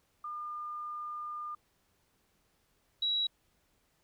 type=tone pair in turn; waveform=sine; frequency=1207 / 3885 Hz; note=D6 / B7; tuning=+47 / -29 cents; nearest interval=octave + minor sixth; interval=2024 cents; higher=second; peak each=-37 / -28 dBFS; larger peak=second; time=0.24-1.55 / 3.02-3.27 s; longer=first; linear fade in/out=5 ms; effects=pink hiss -73 dBFS RMS until 4.03 s